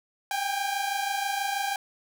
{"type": "tone pair together", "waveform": "sawtooth", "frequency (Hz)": [783.8, 810], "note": ["G5", "G#5"], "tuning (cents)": [0, -43], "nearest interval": "minor second", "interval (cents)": 57, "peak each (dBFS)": -26, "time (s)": [0.31, 1.76], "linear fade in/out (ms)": 2, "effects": []}